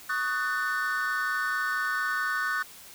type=chord; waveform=triangle; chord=D# half-diminished seventh; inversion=third; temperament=just; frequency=1120.1 / 1244.5 / 1493.4 / 1792.1 Hz; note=C#6 / D#6 / F#6 / A6; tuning=+18 / 0 / +16 / +31 cents; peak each=-33 / -32 / -27 / -31 dBFS; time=0.09-2.63 s; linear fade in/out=10 ms; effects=white hiss -48 dBFS RMS until 2.94 s